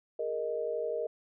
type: chord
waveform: sine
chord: Ab suspended second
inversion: none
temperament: just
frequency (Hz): 415.3 / 467.2 / 623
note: Ab4 / Bb4 / Eb5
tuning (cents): 0 / +4 / +2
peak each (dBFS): -39 / -33 / -35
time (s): 0.19-1.07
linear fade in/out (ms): 5
effects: none